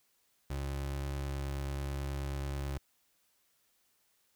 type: tone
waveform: 30% pulse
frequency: 69.3 Hz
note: C#2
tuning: in tune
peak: -32 dBFS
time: 0.5-2.78 s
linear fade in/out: 5 ms
effects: white hiss -73 dBFS RMS until 4.35 s